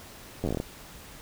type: slowing click train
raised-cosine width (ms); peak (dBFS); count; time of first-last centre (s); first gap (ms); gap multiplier
2; -16; 10; 0.44-0.601; 10; 1.14
effects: pink hiss -47 dBFS RMS until 1.21 s